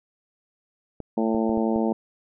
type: clicks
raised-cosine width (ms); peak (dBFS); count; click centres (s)
2; -20; 5; 1.003 / 1.347 / 1.495 / 1.575 / 1.76
type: harmonic tone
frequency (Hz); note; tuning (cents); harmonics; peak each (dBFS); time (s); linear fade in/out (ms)
111.9; A2; +30; 2 / 3 / 4 / 5 / 6 / 7 / 8; -23 / -27 / -29 / -31 / -33 / -34 / -35; 1.17-1.93; 5
effects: none